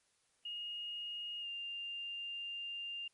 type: tone with pitch glide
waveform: sine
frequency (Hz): 2861 to 2797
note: F7 to F7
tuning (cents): +41 to +2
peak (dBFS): -40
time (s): 0.45-3.08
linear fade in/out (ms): 5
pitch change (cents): -39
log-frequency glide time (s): 1.4-1.47
effects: white hiss -75 dBFS RMS until 3.13 s + MP3 48 kbps